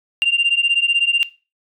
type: beating tone pair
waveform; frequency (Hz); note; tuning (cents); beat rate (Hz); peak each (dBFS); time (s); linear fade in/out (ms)
sine; 2778 / 2794; F7 / F7; -10 / 0; 16; -14 / -16; 0.22-1.23; 0
effects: noise-tail reverb RT60 0.3 s tail -19 dB re dry + tanh soft clip ceiling -9 dBFS